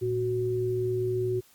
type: tone pair together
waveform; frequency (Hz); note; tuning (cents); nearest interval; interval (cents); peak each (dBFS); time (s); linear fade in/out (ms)
sine; 114.77 / 370; A#2 / F#4; -27 / 0; octave + minor sixth; 2027; -31 / -26; 0.01-1.41; 20
effects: white hiss -59 dBFS RMS until 1.54 s + Opus 48 kbps